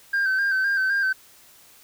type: tone with vibrato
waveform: sine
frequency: 1568 Hz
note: G6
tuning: in tune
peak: -17 dBFS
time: 0.13-1.13 s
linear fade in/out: 10 ms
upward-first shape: square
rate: 3.9 Hz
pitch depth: 38 cents each way
effects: tanh soft clip ceiling -18 dBFS + white hiss -52 dBFS RMS until 1.83 s